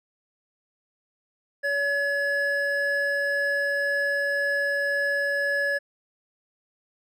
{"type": "tone pair together", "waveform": "triangle", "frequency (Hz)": [567, 1699.1], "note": ["C#5", "G#6"], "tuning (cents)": [39, 39], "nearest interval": "octave + perfect fifth", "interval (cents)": 1900, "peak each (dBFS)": [-26, -22], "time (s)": [1.63, 5.79], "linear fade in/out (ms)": 20, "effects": []}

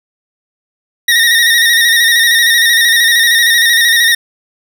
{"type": "tone with vibrato", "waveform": "25% pulse", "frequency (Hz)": 1864.7, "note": "A#6", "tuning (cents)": 0, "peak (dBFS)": -3, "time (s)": [1.08, 4.15], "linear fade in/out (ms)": 5, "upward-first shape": "square", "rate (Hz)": 13, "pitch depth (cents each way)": 40, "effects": []}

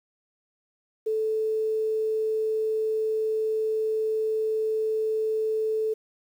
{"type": "tone", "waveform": "sine", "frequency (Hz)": 437.3, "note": "A4", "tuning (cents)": -11, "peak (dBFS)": -23, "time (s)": [1.06, 5.94], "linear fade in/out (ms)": 10, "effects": ["9-bit"]}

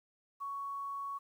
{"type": "tone", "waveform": "sine", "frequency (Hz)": 1115, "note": "C#6", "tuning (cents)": 10, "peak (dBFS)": -37, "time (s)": [0.4, 1.19], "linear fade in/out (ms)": 20, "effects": ["11-bit"]}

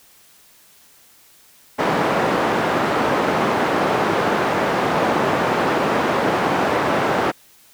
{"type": "band-pass noise", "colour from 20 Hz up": "white", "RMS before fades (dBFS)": -19, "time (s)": [1.78, 7.32], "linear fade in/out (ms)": 20, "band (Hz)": [170, 1000], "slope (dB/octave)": 12, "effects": ["white hiss -51 dBFS RMS until 7.73 s"]}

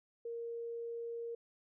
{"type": "tone", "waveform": "sine", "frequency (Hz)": 466.2, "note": "A#4", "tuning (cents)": 0, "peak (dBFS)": -39, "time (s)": [0.25, 1.35], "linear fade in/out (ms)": 5, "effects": []}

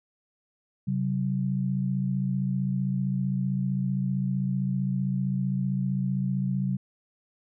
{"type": "tone pair together", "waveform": "sine", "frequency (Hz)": [133.9, 189.36], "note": ["C3", "F#3"], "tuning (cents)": [40, 40], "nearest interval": "tritone", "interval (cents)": 600, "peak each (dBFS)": -27, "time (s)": [0.87, 6.77], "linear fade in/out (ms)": 10, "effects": []}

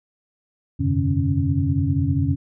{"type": "tone cluster", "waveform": "sine", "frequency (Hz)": [86.7, 96.6, 130.7, 145.9, 276.7], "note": ["F2", "G2", "C3", "D3", "C#4"], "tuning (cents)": [-12, -25, -1, -11, -3], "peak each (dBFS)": -24, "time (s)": [0.79, 2.36], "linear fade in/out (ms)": 20, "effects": []}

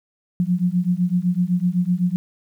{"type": "beating tone pair", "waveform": "sine", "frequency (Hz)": [174.61, 182.51], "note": ["F3", "F#3"], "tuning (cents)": [0, -23], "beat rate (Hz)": 7.9, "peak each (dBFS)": -20, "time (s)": [0.4, 2.16], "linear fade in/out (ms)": 0, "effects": ["9-bit"]}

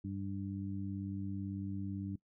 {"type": "harmonic tone", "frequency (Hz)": 98, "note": "G2", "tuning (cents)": 0, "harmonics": [1, 2, 3], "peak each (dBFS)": [-41, -41, -43], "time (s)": [0.04, 2.16], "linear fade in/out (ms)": 5, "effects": ["noise-tail reverb RT60 0.1 s tail -21 dB re dry"]}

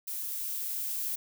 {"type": "noise with level ramp", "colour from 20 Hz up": "violet", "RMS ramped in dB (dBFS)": [-36, -33], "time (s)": [0.07, 1.16], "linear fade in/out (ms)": 10, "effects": []}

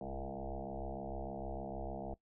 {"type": "tone with frequency modulation", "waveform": "sine", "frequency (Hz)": 334.5, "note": "E4", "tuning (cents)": 25, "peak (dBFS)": -39, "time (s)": [0.01, 2.14], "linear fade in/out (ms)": 2, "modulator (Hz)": 66.6, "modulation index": 6.5, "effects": ["noise-tail reverb RT60 0.1 s tail -18 dB re dry"]}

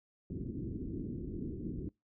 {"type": "low-pass noise", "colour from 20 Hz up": "white", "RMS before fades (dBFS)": -40, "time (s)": [0.3, 1.89], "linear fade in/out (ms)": 2, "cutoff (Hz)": 360, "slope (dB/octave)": 48, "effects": ["noise-tail reverb RT60 0.2 s tail -25 dB re dry"]}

